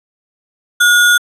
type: tone with sample-and-hold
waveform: sine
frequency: 1440 Hz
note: F#6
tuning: 47 cents flat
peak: -6 dBFS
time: 0.8-1.18 s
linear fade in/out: 10 ms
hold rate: 4900 Hz
effects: resampled to 32000 Hz